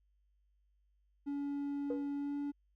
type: tone with pitch glide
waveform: triangle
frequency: 283.9 to 286.5 Hz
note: C#4 to D4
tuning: +41 to -43 cents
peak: -33 dBFS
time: 1.26-2.52 s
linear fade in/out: 20 ms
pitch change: +16 cents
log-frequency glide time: 2.16-2.36 s
type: tone with exponential decay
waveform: sine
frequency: 484.3 Hz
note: B4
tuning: 34 cents flat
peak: -31 dBFS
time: 1.9-2.1 s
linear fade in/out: 5 ms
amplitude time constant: 43 ms
effects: tanh soft clip ceiling -26 dBFS + added 50 Hz sine -70 dBFS peak until 2.75 s